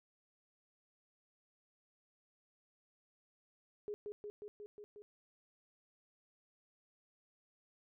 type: tone with echo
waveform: sine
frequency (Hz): 415.3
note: G#4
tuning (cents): 0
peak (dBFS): -39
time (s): 3.88-3.94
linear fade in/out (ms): 0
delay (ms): 180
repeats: 6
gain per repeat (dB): -2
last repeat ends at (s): 5.02
effects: none